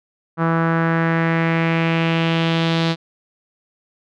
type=tone with low-pass filter sweep; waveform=sawtooth; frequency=164.81 Hz; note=E3; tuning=in tune; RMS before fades=-18 dBFS; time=0.37-2.96 s; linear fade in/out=50 ms; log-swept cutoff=1300 to 4000 Hz; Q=2.8; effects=none